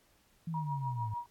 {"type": "linear sweep", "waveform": "sine", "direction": "down", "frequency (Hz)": [167.7, 103.83], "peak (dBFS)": -34, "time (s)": [0.47, 1.14], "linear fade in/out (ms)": 5}
{"type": "tone with tremolo", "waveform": "sine", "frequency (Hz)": 956, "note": "A#5", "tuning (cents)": 43, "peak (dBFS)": -33, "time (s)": [0.54, 1.26], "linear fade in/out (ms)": 2, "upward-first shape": "triangle", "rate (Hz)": 6.7, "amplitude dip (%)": 95}
{"effects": ["pink hiss -68 dBFS RMS until 1.3 s", "AAC 64 kbps"]}